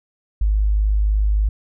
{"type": "tone", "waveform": "sine", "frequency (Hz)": 51.7, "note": "G#1", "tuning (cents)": -7, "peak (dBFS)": -14, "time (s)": [0.41, 1.49], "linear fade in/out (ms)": 5, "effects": []}